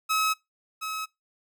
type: tone with echo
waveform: sawtooth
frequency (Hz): 1283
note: E6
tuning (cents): -47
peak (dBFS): -19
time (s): 0.09-0.34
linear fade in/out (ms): 20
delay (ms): 720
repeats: 1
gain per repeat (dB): -8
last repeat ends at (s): 1.06
effects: noise-tail reverb RT60 0.2 s tail -25 dB re dry